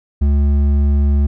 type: tone with hard clipping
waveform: sine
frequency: 71.2 Hz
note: C#2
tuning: 47 cents sharp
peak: -12 dBFS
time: 0.21-1.27 s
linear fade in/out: 10 ms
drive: 7 dB
effects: none